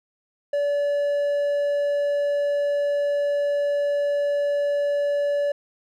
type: tone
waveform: triangle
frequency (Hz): 575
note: D5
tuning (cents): -37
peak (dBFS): -18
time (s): 0.53-5.52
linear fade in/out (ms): 5
effects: none